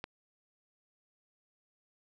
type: click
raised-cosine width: 0.3 ms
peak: -23 dBFS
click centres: 0.041 s
effects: none